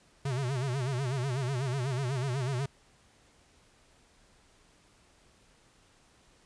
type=tone with vibrato; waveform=square; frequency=130.81 Hz; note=C3; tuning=in tune; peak=-30 dBFS; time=0.25-2.66 s; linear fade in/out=5 ms; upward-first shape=sine; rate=8.1 Hz; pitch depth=140 cents each way; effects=pink hiss -63 dBFS RMS until 6.45 s + resampled to 22050 Hz